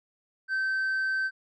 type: tone with tanh clipping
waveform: sine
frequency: 1547 Hz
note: G6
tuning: 23 cents flat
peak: -26 dBFS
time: 0.48-1.31 s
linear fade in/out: 50 ms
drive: 2 dB
effects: none